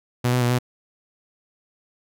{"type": "tone with pitch steps", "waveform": "sawtooth", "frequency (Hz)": [122.8, 125.2, 121.1, 124.2], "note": ["B2", "B2", "B2", "B2"], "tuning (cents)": [-9, 24, -34, 10], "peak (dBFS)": -14, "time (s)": [0.24, 0.588], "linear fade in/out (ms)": 10, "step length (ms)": 87, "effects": []}